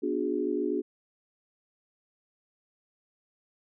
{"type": "chord", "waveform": "sine", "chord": "G# half-diminished seventh", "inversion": "first", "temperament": "equal with one note detuned", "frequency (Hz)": [246.9, 293.7, 362.4, 415.3], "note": ["B3", "D4", "F#4", "G#4"], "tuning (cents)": [0, 0, -36, 0], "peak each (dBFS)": [-35, -31, -31, -32], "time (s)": [0.02, 0.82], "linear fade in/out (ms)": 20, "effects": []}